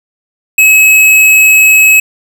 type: tone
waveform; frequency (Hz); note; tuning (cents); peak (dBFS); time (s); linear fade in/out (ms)
square; 2568; E7; -46; -3; 0.58-2; 5
effects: none